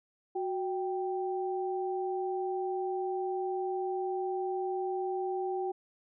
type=tone pair together; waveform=sine; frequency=369.5 / 783 Hz; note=F#4 / G5; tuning=-2 / -2 cents; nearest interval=octave + minor second; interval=1300 cents; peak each=-32 / -35 dBFS; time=0.35-5.72 s; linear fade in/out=10 ms; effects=none